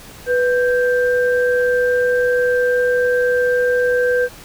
sine tone pair together, 493.6 / 1575.3 Hz, B4 / G6, -1 / +8 cents, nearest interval octave + minor sixth, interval 2009 cents, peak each -14 / -20 dBFS, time 0.26-4.29 s, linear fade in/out 50 ms, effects pink hiss -39 dBFS RMS until 4.44 s

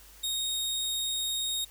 sawtooth tone, 3729 Hz, A#7, in tune, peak -26 dBFS, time 0.23-1.65 s, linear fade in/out 10 ms, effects added 50 Hz sine -55 dBFS peak until 1.7 s + white hiss -54 dBFS RMS until 1.7 s

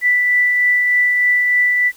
sine tone with tremolo, 1975.5 Hz, B6, in tune, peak -10 dBFS, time 0.01-1.92 s, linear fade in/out 50 ms, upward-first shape triangle, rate 3.3 Hz, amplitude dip 30%, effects white hiss -46 dBFS RMS until 1.96 s

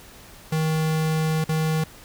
square tone with dropouts, 157.9 Hz, D#3, 26 cents sharp, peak -21 dBFS, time 0.52-1.84 s, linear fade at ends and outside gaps 5 ms, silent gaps 1.442-1.49 s, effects pink hiss -46 dBFS RMS until 2.04 s

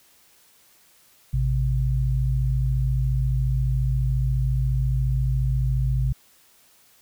sine tone pair together, 55.65 / 130 Hz, A1 / C3, +20 / -11 cents, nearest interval octave + minor third, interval 1469 cents, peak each -22 dBFS, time 1.33-6.13 s, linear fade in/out 10 ms, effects white hiss -57 dBFS RMS until 7.01 s

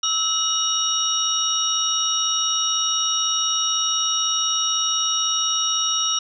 sine tone cluster, 1308 / 2916 / 3774 / 5650 Hz, E6 / F#7 / A#7 / F8, -14 / -26 / +21 / +19 cents, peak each -27 / -25 / -24 / -23 dBFS, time 0.03-6.19 s, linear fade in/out 5 ms, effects none

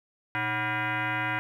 sine tone with frequency modulation, 311.1 Hz, D#4, in tune, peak -26 dBFS, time 0.35-1.39 s, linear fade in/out 0 ms, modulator 430 Hz, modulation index 4.8, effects 10-bit

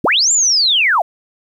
sine linear two-way sweep, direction up then down, 98 to 7400 to 604 Hz, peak -10 dBFS, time 0.04-1.02 s, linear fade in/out 5 ms, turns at 0.32 s, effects 8-bit

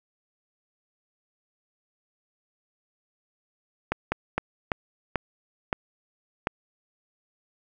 slowing click train, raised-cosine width 0.5 ms, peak -9 dBFS, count 7, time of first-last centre 3.92-6.471 s, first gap 200 ms, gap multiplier 1.3, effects none

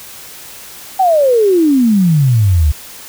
sine exponential sweep, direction down, 785 to 69.9 Hz, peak -7 dBFS, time 0.99-2.72 s, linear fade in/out 10 ms, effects white hiss -33 dBFS RMS until 3.08 s

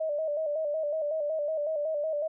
sine tone with vibrato, 610 Hz, D#5, 34 cents flat, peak -27 dBFS, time 0-2.28 s, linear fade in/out 10 ms, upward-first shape square, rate 5.4 Hz, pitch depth 68 cents each way, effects none

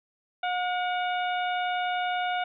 harmonic tone with a mistuned harmonic, 722 Hz, F#5, 43 cents flat, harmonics 1 / 2 / 3 / 4 / 5, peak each -27 / -33 / -37 / -39 / -41 dBFS, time 0.43-2.44 s, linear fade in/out 5 ms, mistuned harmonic 3, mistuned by +70 cents, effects none

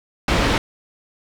pink low-pass noise, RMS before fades -18 dBFS, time 0.28-0.58 s, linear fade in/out 2 ms, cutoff 3800 Hz, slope 12 dB/octave, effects none

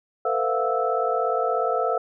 sine tone cluster, 451.1 / 508 / 676 / 716 / 1314 Hz, A4 / B4 / E5 / F5 / E6, +43 / +49 / +43 / +43 / -6 cents, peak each -27 dBFS, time 0.25-1.98 s, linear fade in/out 5 ms, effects none

